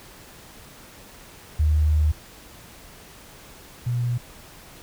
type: tone pair in turn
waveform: sine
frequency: 76.4 / 121.28 Hz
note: D#2 / B2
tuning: -31 / -31 cents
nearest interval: minor sixth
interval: 800 cents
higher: second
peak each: -16 / -21 dBFS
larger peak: first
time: 1.59-2.12 / 3.86-4.18 s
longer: first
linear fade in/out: 10 ms
effects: pink hiss -46 dBFS RMS until 4.82 s